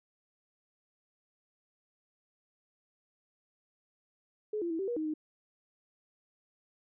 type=tone with pitch steps; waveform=sine; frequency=425 / 342 / 326 / 387.3 / 478.6 / 312.7 / 308.3 Hz; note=G#4 / F4 / E4 / G4 / A#4 / D#4 / D#4; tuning=+40 / -36 / -19 / -21 / +46 / +9 / -16 cents; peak=-31 dBFS; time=4.53-5.139 s; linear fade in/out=5 ms; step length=87 ms; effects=none